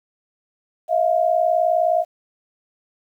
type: tone pair together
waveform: sine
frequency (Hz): 641 / 700.7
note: E5 / F5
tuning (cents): -49 / +6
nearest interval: major second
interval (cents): 155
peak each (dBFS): -18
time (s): 0.88-2.05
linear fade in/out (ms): 50
effects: 9-bit